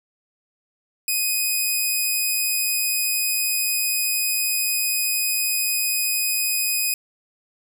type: tone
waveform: 5% pulse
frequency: 2501 Hz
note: D#7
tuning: 8 cents sharp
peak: -11 dBFS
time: 1.08-6.94 s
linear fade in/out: 2 ms
effects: none